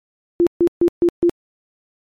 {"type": "tone bursts", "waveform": "sine", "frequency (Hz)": 345.2, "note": "F4", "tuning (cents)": -20, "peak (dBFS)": -10, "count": 5, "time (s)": [0.4, 1.295], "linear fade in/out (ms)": 0, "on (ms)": 67, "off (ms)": 140, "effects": ["MP3 64 kbps"]}